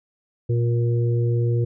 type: harmonic tone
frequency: 118.4 Hz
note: A#2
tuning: 27 cents sharp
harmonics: 1 / 3 / 4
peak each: -18 / -28 / -30 dBFS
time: 0.49-1.65 s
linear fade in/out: 10 ms
effects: none